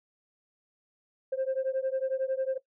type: beating tone pair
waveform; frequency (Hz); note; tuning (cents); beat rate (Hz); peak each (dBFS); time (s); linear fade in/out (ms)
sine; 523.3 / 534.3; C5 / C5; 0 / +36; 11; -29; 1.32-2.58; 10
effects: noise-tail reverb RT60 0.1 s tail -18 dB re dry + tanh soft clip ceiling -23 dBFS